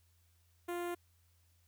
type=tone with notch filter; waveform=sawtooth; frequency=349.2 Hz; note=F4; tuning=in tune; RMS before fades=-39 dBFS; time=0.68-0.95 s; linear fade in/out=10 ms; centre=4900 Hz; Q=0.72; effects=added 85 Hz sine -68 dBFS peak until 1.67 s + white hiss -75 dBFS RMS until 1.67 s